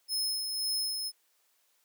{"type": "tone with tremolo", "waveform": "sawtooth", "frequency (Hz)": 5180, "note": "E8", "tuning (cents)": -31, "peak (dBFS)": -26, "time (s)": [0.08, 1.12], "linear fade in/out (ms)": 50, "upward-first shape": "sine", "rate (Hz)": 1.9, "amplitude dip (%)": 40, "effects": ["white hiss -71 dBFS RMS until 1.84 s", "high-pass 400 Hz 12 dB/octave"]}